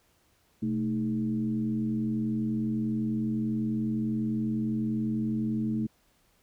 sine tone with frequency modulation, 220 Hz, A3, in tune, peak -26 dBFS, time 0.62-5.87 s, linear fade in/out 10 ms, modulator 91.7 Hz, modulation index 0.79, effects pink hiss -67 dBFS RMS until 6.42 s

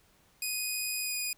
10% pulse tone with pitch glide, 2489 to 2470 Hz, D#7 to D#7, 0 to -13 cents, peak -23 dBFS, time 0.42-1.33 s, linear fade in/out 2 ms, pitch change -13 cents, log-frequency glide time 1-1.13 s, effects pink hiss -65 dBFS RMS until 1.37 s

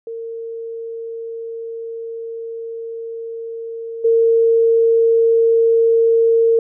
sine tone with level steps, 457.3 Hz, A#4, 33 cents flat, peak -25 / -10 dBFS, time 0.07-6.59 s, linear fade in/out 2 ms, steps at 4.04 s, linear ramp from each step 10 ms, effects none

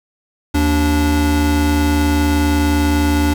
square tone pair together, 77 / 290.7 Hz, D#2 / D4, -17 / -18 cents, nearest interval octave + major seventh, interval 2299 cents, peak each -16 dBFS, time 0.54-3.34 s, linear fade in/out 10 ms, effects 8-bit

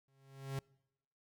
45% pulse tone with exponential growth, 135.7 Hz, C#3, 36 cents flat, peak -35 dBFS, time 0.08-0.59 s, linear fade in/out 2 ms, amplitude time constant 110 ms, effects noise-tail reverb RT60 0.9 s tail -26 dB re dry

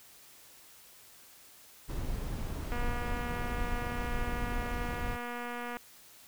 brown noise, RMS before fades -35 dBFS, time 1.88-5.17 s, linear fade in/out 20 ms
click train, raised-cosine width 0.5 ms, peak -25 dBFS, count 736, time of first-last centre 2.72-5.77 s, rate 241 Hz
effects white hiss -56 dBFS RMS until 6.27 s

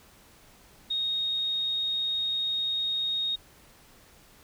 sine tone, 3729 Hz, A#7, in tune, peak -26 dBFS, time 0.9-3.36 s, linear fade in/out 10 ms, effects pink hiss -56 dBFS RMS until 4.43 s

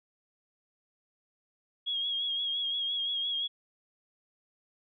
sine tone with vibrato, 3291 Hz, G#7, 16 cents flat, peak -29 dBFS, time 1.86-3.48 s, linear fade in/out 20 ms, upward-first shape sine, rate 5.8 Hz, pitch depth 38 cents each way, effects none

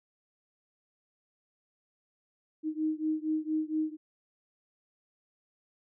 sine beating tone pair, 310 / 314.3 Hz, D#4 / D#4, -6 / +18 cents, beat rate 4.3 Hz, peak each -31 / -32 dBFS, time 2.63-3.97 s, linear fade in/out 50 ms, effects none

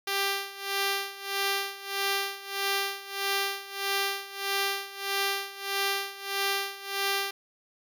5% pulse tone with tremolo, 394.9 Hz, G4, 13 cents sharp, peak -14 dBFS, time 0.07-7.31 s, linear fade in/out 5 ms, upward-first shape sine, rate 1.6 Hz, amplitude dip 85%, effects none

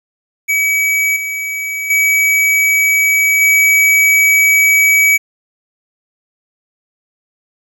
square tone with level steps, 2278 Hz, C#7, 47 cents sharp, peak -12 / -19 / -10 / -8 dBFS, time 0.48-5.18 s, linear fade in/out 20 ms, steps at 1.16 / 1.9 / 3.41 s, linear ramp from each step 5 ms, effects 8-bit

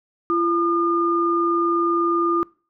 sine tone pair together, 340.1 / 1212 Hz, F4 / D#6, -46 / -46 cents, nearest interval octave + minor seventh, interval 2200 cents, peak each -20 dBFS, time 0.3-2.43 s, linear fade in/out 0 ms, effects noise-tail reverb RT60 0.4 s tail -24 dB re dry

